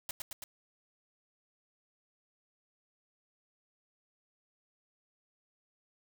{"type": "noise with echo", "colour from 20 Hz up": "white", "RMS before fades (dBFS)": -38, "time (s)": [0.09, 0.11], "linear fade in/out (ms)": 2, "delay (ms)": 110, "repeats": 3, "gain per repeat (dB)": -2, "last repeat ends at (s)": 0.44, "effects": []}